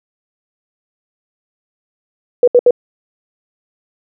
sine tone bursts, 489.1 Hz, B4, 17 cents flat, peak -4 dBFS, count 3, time 2.43-2.708 s, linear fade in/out 2 ms, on 46 ms, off 70 ms, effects none

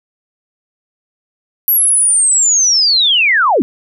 sine linear sweep, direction down, 11840 to 204.5 Hz, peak -8 dBFS, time 1.68-3.62 s, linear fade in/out 0 ms, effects none

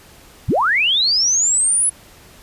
sine linear sweep, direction up, 38.89 to 10350 Hz, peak -13 dBFS, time 0.48-1.9 s, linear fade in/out 10 ms, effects pink hiss -45 dBFS RMS until 2.42 s + resampled to 32000 Hz

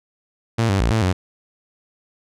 sawtooth tone with pitch steps, 114.3 / 97.7 / 57 / 111.5 / 91.9 Hz, A#2 / G2 / A#1 / A2 / F#2, -34 / -5 / -38 / +23 / -11 cents, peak -12 dBFS, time 0.58-1.13 s, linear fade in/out 10 ms, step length 110 ms, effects low-pass 8000 Hz 12 dB/octave

